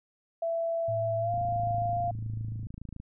sine tone with pitch glide, 666 to 696.3 Hz, E5 to F5, +18 to -5 cents, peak -27 dBFS, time 0.42-2.11 s, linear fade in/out 5 ms, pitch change +77 cents, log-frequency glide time 1.2-1.32 s
sine tone with vibrato, 110 Hz, A2, in tune, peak -33 dBFS, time 0.88-2.67 s, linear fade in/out 5 ms, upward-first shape triangle, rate 6.7 Hz, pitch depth 20 cents each way
click train, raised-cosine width 5 ms, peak -29 dBFS, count 46, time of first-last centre 1.34-3.001 s, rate 27.1 Hz
effects none

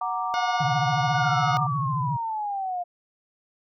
sine chord, Gb augmented, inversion none, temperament equal, 740 / 932.3 / 1174.7 Hz, Gb5 / Bb5 / D6, 0 / 0 / 0 cents, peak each -29 / -30 / -29 dBFS, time 0.01-1.67 s, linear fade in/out 5 ms
harmonic tone, 722 Hz, F#5, 43 cents flat, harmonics 1 / 2 / 3 / 4 / 5 / 6 / 7 / 8, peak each -26 / -32 / -36 / -38 / -40 / -42 / -43 / -44 dBFS, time 0.34-1.57 s, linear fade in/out 0 ms
sine tone with vibrato, 140 Hz, C#3, 18 cents sharp, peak -25 dBFS, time 0.6-2.17 s, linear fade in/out 10 ms, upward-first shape triangle, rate 14 Hz, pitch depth 260 cents each way
sine exponential sweep, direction down, 1480 to 698.5 Hz, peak -26 dBFS, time 1.14-2.84 s, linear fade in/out 20 ms
effects none

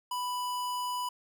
square tone, 990 Hz, B5, 4 cents sharp, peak -32 dBFS, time 0.11-1.09 s, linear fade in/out 5 ms, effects none

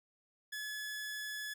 sawtooth tone, 1708 Hz, G#6, 48 cents sharp, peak -36 dBFS, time 0.52-1.54 s, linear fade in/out 10 ms, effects none

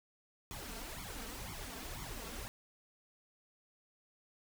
pink noise with flanger, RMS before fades -45 dBFS, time 0.51-2.48 s, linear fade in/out 0 ms, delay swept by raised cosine 0.89 to 4.49 ms, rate 2 Hz, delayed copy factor +1, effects none

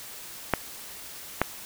clicks, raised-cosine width 0.5 ms, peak -5 dBFS, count 2, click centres 0.537 / 1.416 s, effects white hiss -42 dBFS RMS until 1.65 s

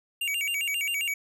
square tone with vibrato, 2517 Hz, D#7, 19 cents sharp, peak -27 dBFS, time 0.21-1.14 s, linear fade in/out 5 ms, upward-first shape square, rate 7.5 Hz, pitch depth 180 cents each way, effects 11-bit

